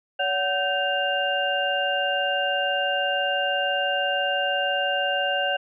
sine tone cluster, 568 / 742 / 1550 / 2802 Hz, C#5 / F#5 / G6 / F7, +42 / +5 / -20 / +5 cents, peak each -27 dBFS, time 0.19-5.57 s, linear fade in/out 10 ms, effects none

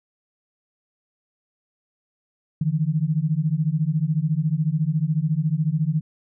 sine beating tone pair, 148.9 / 162.9 Hz, D3 / E3, +24 / -20 cents, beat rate 14 Hz, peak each -22 dBFS, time 2.61-6.01 s, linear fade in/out 5 ms, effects none

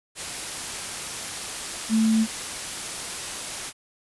sine tone in noise, 221.3 Hz, A3, 10 cents sharp, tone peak -17 dBFS, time 1.89-2.27 s, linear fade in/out 50 ms, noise white, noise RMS -32 dBFS, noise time 0.15-3.73 s, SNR +12 dB, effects resampled to 24000 Hz

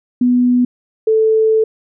sine tone pair in turn, 246.9 / 439.9 Hz, B3 / A4, 0 / 0 cents, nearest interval minor seventh, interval 1000 cents, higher second, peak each -9 dBFS, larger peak neither, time 0.21-0.65 / 1.07-1.64 s, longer second, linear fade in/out 5 ms, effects none

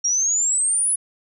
sine exponential sweep, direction up, 5588 to 10410 Hz, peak -17 dBFS, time 0.04-0.96 s, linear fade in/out 10 ms, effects none

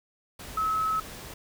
sine tone in noise, 1291 Hz, E6, 37 cents flat, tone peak -24 dBFS, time 0.57-1 s, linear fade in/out 5 ms, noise pink, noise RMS -42 dBFS, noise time 0.39-1.34 s, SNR +15 dB, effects none

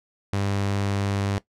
sawtooth tone, 99.6 Hz, G2, 28 cents sharp, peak -19 dBFS, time 0.33-1.38 s, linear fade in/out 0 ms, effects noise-tail reverb RT60 0.1 s tail -17 dB re dry + low-pass 8000 Hz 12 dB/octave

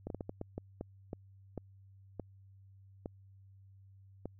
slowing click train, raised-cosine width 2 ms, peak -26 dBFS, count 13, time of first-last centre 0.07-4.256 s, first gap 32 ms, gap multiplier 1.39, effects added 97 Hz sine -56 dBFS peak until 4.39 s

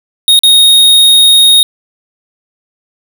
square tone with dropouts, 3729 Hz, A#7, in tune, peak -3 dBFS, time 0.28-1.63 s, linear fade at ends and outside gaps 1 ms, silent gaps 0.391-0.434 s, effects none

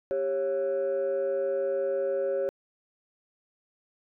sine tone pair together, 394.3 / 548.2 Hz, G4 / C#5, +10 / -19 cents, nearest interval tritone, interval 571 cents, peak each -28 / -25 dBFS, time 0.11-2.49 s, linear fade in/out 0 ms, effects tanh soft clip ceiling -22 dBFS

